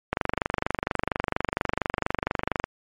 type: click train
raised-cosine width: 0.5 ms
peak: -8 dBFS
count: 62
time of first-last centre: 0.13-2.64 s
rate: 24.3 Hz
effects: MP3 64 kbps